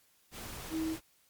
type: tone in noise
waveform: sine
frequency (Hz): 320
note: D#4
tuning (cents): +49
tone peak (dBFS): -31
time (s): 0.7-0.97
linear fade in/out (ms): 50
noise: pink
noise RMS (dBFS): -44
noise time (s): 0.31-1.01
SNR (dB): +10
effects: white hiss -68 dBFS RMS until 1.29 s + MP3 96 kbps